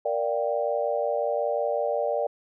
sine chord, G minor seventh, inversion first, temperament equal, 466.2 / 587.3 / 698.5 / 784 Hz, Bb4 / D5 / F5 / G5, 0 / 0 / 0 / 0 cents, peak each -29 / -26 / -32 / -32 dBFS, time 0.05-2.27 s, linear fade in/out 5 ms, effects none

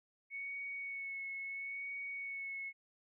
sine tone with vibrato, 2214 Hz, C#7, 3 cents flat, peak -40 dBFS, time 0.3-2.73 s, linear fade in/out 50 ms, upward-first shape sine, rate 0.74 Hz, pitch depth 20 cents each way, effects none

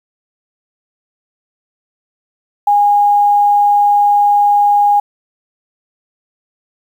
sine tone, 820 Hz, G#5, 22 cents flat, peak -7 dBFS, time 2.67-5 s, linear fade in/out 5 ms, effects 7-bit

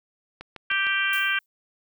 click train, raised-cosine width 0.3 ms, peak -22 dBFS, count 4, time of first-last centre 0.41-0.868 s, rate 6.55 Hz
harmonic tone, 392 Hz, G4, in tune, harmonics 3 / 4 / 5 / 6 / 7 / 8, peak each -33 / -24 / -33 / -28 / -30 / -31 dBFS, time 0.7-1.39 s, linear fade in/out 5 ms
violet noise with exponential decay, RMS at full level -33 dBFS, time 1.13-1.46 s, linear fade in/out 1 ms, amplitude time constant 70 ms
effects none

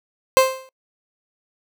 30% pulse tone with exponential decay, 524 Hz, C5, 2 cents sharp, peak -5 dBFS, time 0.37-0.69 s, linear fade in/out 0 ms, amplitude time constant 68 ms, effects noise-tail reverb RT60 0.1 s tail -25 dB re dry

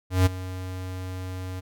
square tone with ADSR envelope, 92.5 Hz, F#2, in tune, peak -15 dBFS, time 0.1-1.61 s, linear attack 160 ms, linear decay 17 ms, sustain -17 dB, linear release 21 ms, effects none

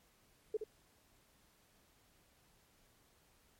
sine tone with echo, 431.8 Hz, A4, 33 cents flat, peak -32 dBFS, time 0.54-0.57 s, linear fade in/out 5 ms, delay 70 ms, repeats 1, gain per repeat -7 dB, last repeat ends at 0.64 s, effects pink hiss -70 dBFS RMS until 3.59 s + MP3 64 kbps

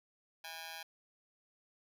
10% pulse tone with amplitude modulation, 814 Hz, G#5, 35 cents flat, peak -32 dBFS, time 0.44-0.83 s, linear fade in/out 5 ms, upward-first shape sine, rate 166 Hz, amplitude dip 100%, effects none

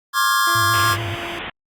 square chord, D half-diminished seventh, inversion third, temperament equal with one note detuned, 1069.7 / 1174.7 / 1396.9 / 1661.2 Hz, C6 / D6 / F6 / Ab6, +38 / 0 / 0 / 0 cents, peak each -20 / -22 / -24 / -22 dBFS, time 0.13-0.97 s, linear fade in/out 50 ms
25% pulse tone with pitch glide, 340 to 342.8 Hz, F4 to F4, -46 to -32 cents, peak -27 dBFS, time 0.47-1.39 s, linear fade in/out 2 ms, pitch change +14 cents, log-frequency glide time 0.65-1.17 s
sine tone with vibrato, 104.7 Hz, G#2, 15 cents sharp, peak -24 dBFS, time 0.55-1.15 s, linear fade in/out 5 ms, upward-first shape square, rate 7 Hz, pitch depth 110 cents each way
white low-pass noise, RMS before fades -30 dBFS, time 0.73-1.5 s, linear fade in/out 5 ms, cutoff 3400 Hz, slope 96 dB/octave
effects Opus 48 kbps

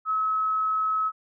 sine tone, 1287 Hz, E6, 42 cents flat, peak -22 dBFS, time 0.05-1.12 s, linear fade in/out 50 ms, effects none

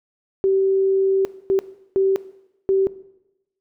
sine tone bursts at uneven times, 386.2 Hz, G4, 26 cents flat, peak -14 dBFS, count 4, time 0.44-1.25 / 1.5-1.59 / 1.96-2.16 / 2.69-2.87 s, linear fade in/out 0 ms, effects noise-tail reverb RT60 0.9 s tail -17 dB re dry

